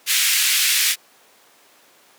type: band-pass noise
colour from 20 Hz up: pink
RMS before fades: -18 dBFS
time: 0.06-0.96 s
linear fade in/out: 50 ms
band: 2000 to 16000 Hz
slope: 24 dB/octave
effects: pink hiss -52 dBFS RMS until 2.18 s + high-pass 400 Hz 12 dB/octave